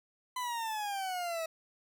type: exponential sweep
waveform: 40% pulse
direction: down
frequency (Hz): 1015 to 640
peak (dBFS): -33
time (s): 0.36-1.46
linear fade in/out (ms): 5
effects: none